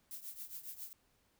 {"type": "noise with tremolo", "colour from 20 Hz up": "violet", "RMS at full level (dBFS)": -44, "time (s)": [0.11, 0.93], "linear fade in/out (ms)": 0, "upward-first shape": "triangle", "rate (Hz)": 7.3, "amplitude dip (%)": 85, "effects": ["pink hiss -74 dBFS RMS until 1.39 s"]}